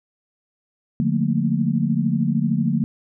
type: chord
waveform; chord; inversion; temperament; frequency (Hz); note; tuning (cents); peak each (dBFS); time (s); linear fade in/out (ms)
sine; Bb major seventh; first; equal with one note detuned; 146.83 / 177.77 / 220 / 233.1; D3 / F3 / A3 / Bb3; 0 / +31 / 0 / 0; -23; 1-2.84; 0
effects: none